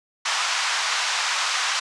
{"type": "band-pass noise", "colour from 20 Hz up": "pink", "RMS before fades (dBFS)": -24, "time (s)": [0.25, 1.8], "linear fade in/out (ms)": 10, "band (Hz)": [930, 6900], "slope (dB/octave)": 24, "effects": ["resampled to 24000 Hz"]}